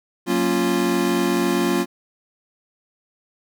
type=chord; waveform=square; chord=Gb major seventh; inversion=none; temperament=equal; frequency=185 / 233.1 / 277.2 / 349.2 Hz; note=Gb3 / Bb3 / Db4 / F4; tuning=0 / 0 / 0 / 0 cents; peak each=-26 / -25 / -25 / -22 dBFS; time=0.26-1.86 s; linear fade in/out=50 ms; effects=none